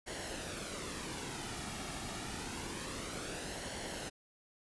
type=noise with flanger; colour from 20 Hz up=pink; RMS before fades=-42 dBFS; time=0.06-4.1 s; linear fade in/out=20 ms; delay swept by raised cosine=0.8 to 2 ms; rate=0.27 Hz; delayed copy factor=-0.5; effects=resampled to 24000 Hz